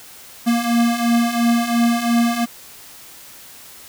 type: beating tone pair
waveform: square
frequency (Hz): 233.1 / 236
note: A#3 / A#3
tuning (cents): 0 / +22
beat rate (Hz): 2.9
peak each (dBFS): -21 / -17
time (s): 0.46-2.46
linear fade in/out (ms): 20
effects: white hiss -41 dBFS RMS until 3.88 s